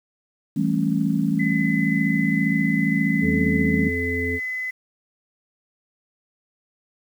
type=chord; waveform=sine; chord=A dominant seventh; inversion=second; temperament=just; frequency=165 / 198 / 220 / 275 Hz; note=E3 / G3 / A3 / C#4; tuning=+2 / +18 / 0 / -14 cents; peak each=-24 dBFS; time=0.56-3.89 s; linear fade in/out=10 ms
type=tone; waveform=sine; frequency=2020 Hz; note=B6; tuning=39 cents sharp; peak=-25 dBFS; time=1.39-4.71 s; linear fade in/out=10 ms
type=harmonic tone; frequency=86.5 Hz; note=F2; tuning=16 cents flat; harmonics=1 / 3 / 5; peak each=-28 / -28 / -28 dBFS; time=3.21-4.4 s; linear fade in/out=50 ms
effects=8-bit

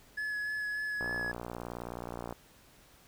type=tone with vibrato; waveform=triangle; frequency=1701 Hz; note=G#6; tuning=41 cents sharp; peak=-31 dBFS; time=0.17-1.32 s; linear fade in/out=10 ms; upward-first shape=sine; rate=3.4 Hz; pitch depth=14 cents each way
type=click train; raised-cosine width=1 ms; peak=-25 dBFS; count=79; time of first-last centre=1.01-2.325 s; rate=59.3 Hz
effects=pink hiss -60 dBFS RMS until 3.07 s

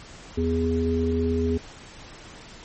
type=harmonic tone; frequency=82.41 Hz; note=E2; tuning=in tune; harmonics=1 / 3 / 5; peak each=-25 / -25 / -25 dBFS; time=0.37-1.58 s; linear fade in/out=10 ms; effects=pink hiss -44 dBFS RMS until 2.64 s + MP3 32 kbps

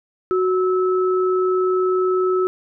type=tone pair together; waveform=sine; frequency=370 / 1301.9 Hz; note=F#4 / E6; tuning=0 / -22 cents; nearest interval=octave + minor seventh; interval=2178 cents; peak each=-16 / -24 dBFS; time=0.31-2.47 s; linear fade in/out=0 ms; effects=none

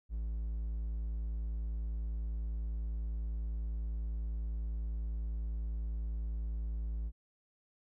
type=tone; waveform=triangle; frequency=55 Hz; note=A1; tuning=in tune; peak=-32 dBFS; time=0.09-7.12 s; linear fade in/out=50 ms; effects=none

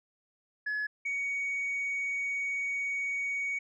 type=tone pair in turn; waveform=sine; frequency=1700 / 2241 Hz; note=G#6 / C#7; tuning=+40 / +18 cents; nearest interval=perfect fourth; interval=478 cents; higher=second; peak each=-28 / -28 dBFS; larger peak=neither; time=0.66-0.87 / 1.05-3.59 s; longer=second; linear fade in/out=10 ms; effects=tanh soft clip ceiling -28 dBFS

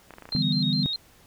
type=clicks; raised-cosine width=0.5 ms; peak=-27 dBFS; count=8; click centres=0.107 / 0.138 / 0.184 / 0.223 / 0.255 / 0.29 / 0.325 / 0.363 s
type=tone with vibrato; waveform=sine; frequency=3950 Hz; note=B7; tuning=in tune; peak=-26 dBFS; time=0.32-0.96 s; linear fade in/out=2 ms; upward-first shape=square; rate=4.9 Hz; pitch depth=89 cents each way
type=chord; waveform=sine; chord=E minor seventh; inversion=third; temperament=equal; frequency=146.83 / 164.81 / 196 / 246.9 Hz; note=D3 / E3 / G3 / B3; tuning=0 / 0 / 0 / 0 cents; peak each=-28 dBFS; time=0.35-0.86 s; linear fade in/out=0 ms
effects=pink hiss -56 dBFS RMS until 1.26 s

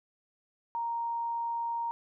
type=tone; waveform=sine; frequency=932.3 Hz; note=A#5; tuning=in tune; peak=-30 dBFS; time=0.75-1.91 s; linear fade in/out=0 ms; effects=none

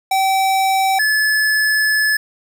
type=tone pair in turn; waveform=square; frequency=770 / 1722.6 Hz; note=G5 / A6; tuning=-31 / -37 cents; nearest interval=octave + major second; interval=1394 cents; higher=second; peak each=-14 dBFS; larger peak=neither; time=0.11-0.99 / 0.99-2.17 s; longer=second; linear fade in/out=5 ms; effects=none

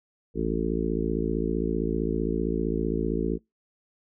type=harmonic tone with a mistuned harmonic; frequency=55.4 Hz; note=A1; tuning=13 cents sharp; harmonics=1 / 3 / 4 / 5 / 6 / 7 / 8; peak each=-32 / -32 / -32 / -32 / -32 / -32 / -32 dBFS; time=0.34-3.39 s; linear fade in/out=50 ms; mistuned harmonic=1; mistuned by=+36 cents; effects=noise-tail reverb RT60 0.2 s tail -25 dB re dry

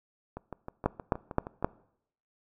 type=two click trains; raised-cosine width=1 ms; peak=-24 / -10 dBFS; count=9 / 4; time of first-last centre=0.37-1.626 / 0.86-1.645 s; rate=6.37 / 3.82 Hz; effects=noise-tail reverb RT60 0.7 s tail -22 dB re dry

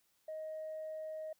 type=tone; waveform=sine; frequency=627 Hz; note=D#5; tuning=13 cents sharp; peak=-39 dBFS; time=0.28-1.33 s; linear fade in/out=5 ms; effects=tanh soft clip ceiling -37 dBFS + white hiss -75 dBFS RMS until 1.39 s

